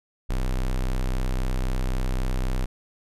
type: tone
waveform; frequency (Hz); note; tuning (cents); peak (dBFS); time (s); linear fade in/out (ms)
square; 31.9; C1; -43; -23; 0.29-2.66; 10
effects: resampled to 32000 Hz